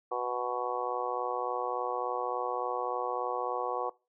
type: harmonic tone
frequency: 123.47 Hz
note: B2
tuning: in tune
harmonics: 3 / 4 / 5 / 6 / 7 / 8 / 9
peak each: -40 / -35 / -43 / -36 / -40 / -40 / -36 dBFS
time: 0.11-3.9 s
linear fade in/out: 10 ms
effects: noise-tail reverb RT60 0.3 s tail -23 dB re dry